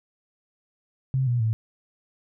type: tone with pitch steps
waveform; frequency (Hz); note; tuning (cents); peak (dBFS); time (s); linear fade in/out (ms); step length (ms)
sine; 132.2 / 121.23 / 111.17; C3 / B2 / A2; +18 / -32 / +18; -20; 1.14-1.53; 0; 130
effects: none